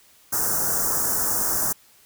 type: band-stop noise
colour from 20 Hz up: white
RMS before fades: -23 dBFS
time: 0.32-1.73 s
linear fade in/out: 10 ms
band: 1600 to 5600 Hz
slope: 48 dB/octave
effects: white hiss -55 dBFS RMS until 2.05 s